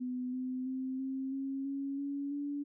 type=tone with pitch steps; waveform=sine; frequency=251 / 255.8 / 260.8 / 265.8 / 270.9 / 276.1 / 281.4 / 286.8 Hz; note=B3 / C4 / C4 / C4 / C#4 / C#4 / C#4 / D4; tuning=+28 / -39 / -5 / +27 / -40 / -7 / +26 / -41 cents; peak=-34 dBFS; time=0-2.64 s; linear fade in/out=20 ms; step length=330 ms; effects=none